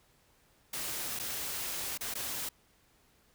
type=noise with dropouts; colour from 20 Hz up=white; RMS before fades=-37 dBFS; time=0.73-2.49 s; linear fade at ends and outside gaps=5 ms; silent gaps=1.191-1.196 / 1.976-2.008 / 2.14-2.152 s; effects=pink hiss -67 dBFS RMS until 3.34 s